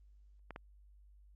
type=clicks; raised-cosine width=0.5 ms; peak=-30 dBFS; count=2; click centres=0.507 / 0.561 s; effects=added 50 Hz sine -58 dBFS peak until 1.35 s + Opus 32 kbps